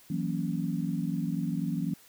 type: chord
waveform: sine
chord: F# dominant seventh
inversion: third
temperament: equal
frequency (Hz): 164.81 / 185 / 233.1 / 277.2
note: E3 / F#3 / A#3 / C#4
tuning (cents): 0 / 0 / 0 / 0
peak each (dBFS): -32 / -33 / -35 / -35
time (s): 0.1-1.94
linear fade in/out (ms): 5
effects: white hiss -57 dBFS RMS until 2.08 s